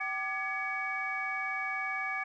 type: tone cluster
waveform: sine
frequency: 767 / 1188 / 1687 / 2259 Hz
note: G5 / D6 / G#6 / C#7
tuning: -38 / +20 / +27 / +32 cents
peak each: -39 / -39 / -37 / -34 dBFS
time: 0-2.24 s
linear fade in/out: 10 ms
effects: tanh soft clip ceiling -22 dBFS